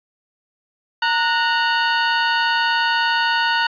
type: tone pair together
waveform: sawtooth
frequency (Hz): 923 / 1466.1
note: A#5 / F#6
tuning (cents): -17 / -16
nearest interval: minor sixth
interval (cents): 801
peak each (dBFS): -15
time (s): 1.02-3.67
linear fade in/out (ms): 5
effects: resampled to 11025 Hz + 7-bit